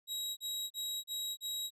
sawtooth tone bursts, 3834 Hz, A#7, 48 cents sharp, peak -33 dBFS, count 5, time 0.07-1.706 s, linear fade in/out 50 ms, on 300 ms, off 34 ms, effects resampled to 32000 Hz

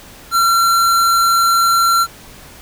square tone, 1364 Hz, F6, 41 cents flat, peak -11 dBFS, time 0.31-2.07 s, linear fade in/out 50 ms, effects pink hiss -39 dBFS RMS until 2.61 s

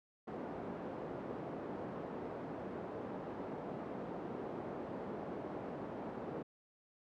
pink band-pass noise, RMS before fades -44 dBFS, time 0.27-6.43 s, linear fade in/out 10 ms, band 230 to 700 Hz, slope 12 dB/octave, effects none

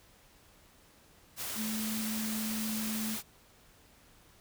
sine tone in noise, 218.2 Hz, A3, 14 cents flat, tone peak -34 dBFS, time 1.55-3.18 s, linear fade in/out 50 ms, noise white, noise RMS -38 dBFS, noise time 1.36-3.23 s, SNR +1 dB, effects pink hiss -61 dBFS RMS until 4.4 s

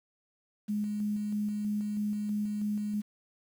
sine tone with tremolo, 208.8 Hz, G#3, 10 cents sharp, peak -28 dBFS, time 0.68-3.02 s, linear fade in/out 20 ms, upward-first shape square, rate 3.1 Hz, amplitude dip 25%, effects 9-bit

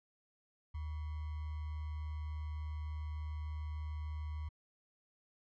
sine tone with sample-and-hold, 76.7 Hz, D#2, 24 cents flat, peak -38 dBFS, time 0.74-4.49 s, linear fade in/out 10 ms, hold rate 1050 Hz, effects low-pass 3000 Hz 12 dB/octave

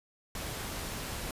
pink noise, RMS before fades -38 dBFS, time 0.35-1.31 s, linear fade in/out 2 ms, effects resampled to 32000 Hz

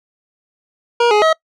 25% pulse tone with pitch steps, 474.9 / 419.4 / 639 Hz, A#4 / G#4 / D#5, +32 / +17 / +46 cents, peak -6 dBFS, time 1-1.33 s, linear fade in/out 5 ms, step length 110 ms, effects noise-tail reverb RT60 0.1 s tail -24 dB re dry + low-pass 4000 Hz 12 dB/octave

